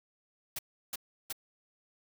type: noise bursts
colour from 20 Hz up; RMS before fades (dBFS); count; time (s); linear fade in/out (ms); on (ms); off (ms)
white; -37; 3; 0.56-1.327; 5; 29; 340
effects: none